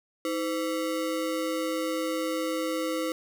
square ring-modulated tone, 415.3 Hz, G#4, in tune, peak -25 dBFS, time 0.25-3.12 s, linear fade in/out 0 ms, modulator 96 Hz, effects none

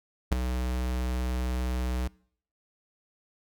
square tone with ADSR envelope, 62.4 Hz, B1, 19 cents sharp, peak -18 dBFS, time 0.31-2.08 s, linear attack 16 ms, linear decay 6 ms, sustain -10 dB, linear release 9 ms, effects noise-tail reverb RT60 0.6 s tail -24 dB re dry

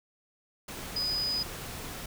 sine tone in noise, 4978 Hz, D#8, in tune, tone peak -28 dBFS, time 0.96-1.43 s, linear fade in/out 5 ms, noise pink, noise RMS -40 dBFS, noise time 0.68-2.06 s, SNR +9 dB, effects none

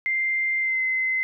sine tone with pitch glide, 2093 to 2055 Hz, C7 to C7, 0 to -32 cents, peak -21 dBFS, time 0.06-1.23 s, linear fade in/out 0 ms, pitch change -32 cents, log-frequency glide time 0.59-0.82 s, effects none

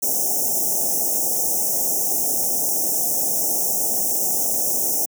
white band-stop noise, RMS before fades -21 dBFS, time 0.02-5.06 s, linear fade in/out 10 ms, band 840 to 5500 Hz, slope 96 dB/octave, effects high-pass 200 Hz 12 dB/octave

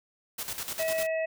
white noise with tremolo, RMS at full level -34 dBFS, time 0.38-1.07 s, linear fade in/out 10 ms, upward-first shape square, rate 10 Hz, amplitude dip 65%
harmonic tone, 644 Hz, E5, 41 cents flat, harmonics 1 / 3 / 4, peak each -27 / -37 / -39 dBFS, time 0.79-1.26 s, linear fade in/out 10 ms
effects none

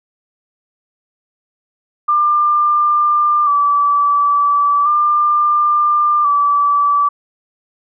sine tone with vibrato, 1174.7 Hz, D6, in tune, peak -10 dBFS, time 2.08-7.09 s, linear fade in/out 10 ms, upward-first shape square, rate 0.36 Hz, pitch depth 30 cents each way, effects none

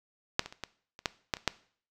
clicks, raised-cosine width 0.2 ms, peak -6 / -22 / -28 / -18 / -29 / -10 / -10 / -26 / -7 dBFS, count 9, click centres 0.394 / 0.46 / 0.525 / 0.637 / 0.991 / 1.058 / 1.338 / 1.369 / 1.477 s, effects noise-tail reverb RT60 0.5 s tail -19 dB re dry

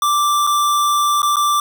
square tone with dropouts, 1174.7 Hz, D6, in tune, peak -14 dBFS, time 0.02-1.6 s, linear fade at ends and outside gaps 2 ms, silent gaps 0.468-0.472 / 1.219-1.229 / 1.359-1.367 s, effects 9-bit

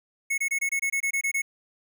square tone bursts, 2193 Hz, C#7, 19 cents flat, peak -24 dBFS, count 11, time 0.3-1.42 s, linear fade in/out 10 ms, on 80 ms, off 24 ms, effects none

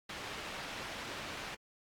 white low-pass noise, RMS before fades -44 dBFS, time 0.09-1.55 s, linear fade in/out 5 ms, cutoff 3000 Hz, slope 12 dB/octave, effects AAC 64 kbps

